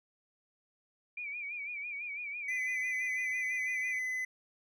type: tone with vibrato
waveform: sine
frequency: 2349 Hz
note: D7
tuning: in tune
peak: -37 dBFS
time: 1.17-3.99 s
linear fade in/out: 5 ms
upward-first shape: sine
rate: 6 Hz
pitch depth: 83 cents each way
type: tone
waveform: triangle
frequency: 2021 Hz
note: B6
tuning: 39 cents sharp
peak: -31 dBFS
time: 2.48-4.25 s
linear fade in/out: 5 ms
effects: none